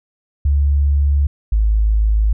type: tone pair in turn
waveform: sine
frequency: 71.2 / 53.22 Hz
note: C#2 / G#1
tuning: +47 / +43 cents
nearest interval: perfect fourth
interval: 504 cents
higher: first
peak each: -11 / -11 dBFS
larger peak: neither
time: 0.45-1.27 / 1.52-2.33 s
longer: first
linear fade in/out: 5 ms
effects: none